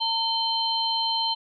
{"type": "tone cluster", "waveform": "sine", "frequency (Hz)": [908, 3092, 4143], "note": ["A#5", "G7", "C8"], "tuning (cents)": [-46, -24, -18], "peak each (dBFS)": -27, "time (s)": [0, 1.35], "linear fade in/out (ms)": 20, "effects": []}